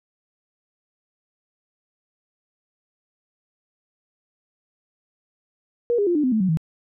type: tone with pitch steps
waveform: sine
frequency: 476.5 / 407.7 / 348.8 / 298.4 / 255.4 / 218.5 / 186.93 / 159.93 Hz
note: A#4 / G#4 / F4 / D4 / C4 / A3 / F#3 / D#3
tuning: +38 / -32 / -2 / +28 / -42 / -12 / +18 / +48 cents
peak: -17 dBFS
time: 5.9-6.572 s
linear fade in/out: 0 ms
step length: 84 ms
effects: none